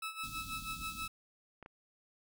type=tone with tremolo; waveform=20% pulse; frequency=1305 Hz; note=E6; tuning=18 cents flat; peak=-32 dBFS; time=0.02-1.08 s; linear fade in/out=5 ms; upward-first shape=sine; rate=6.2 Hz; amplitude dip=75%
type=band-stop noise; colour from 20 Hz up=pink; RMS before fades=-48 dBFS; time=0.23-1.08 s; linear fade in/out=10 ms; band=310 to 3300 Hz; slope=96 dB/octave
type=clicks; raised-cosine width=0.5 ms; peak=-35 dBFS; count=2; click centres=1.627 / 1.661 s
effects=none